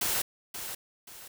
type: noise with echo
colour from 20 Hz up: white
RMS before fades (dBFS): -29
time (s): 0.01-0.22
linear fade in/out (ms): 5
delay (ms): 530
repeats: 2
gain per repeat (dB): -9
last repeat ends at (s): 1.28
effects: none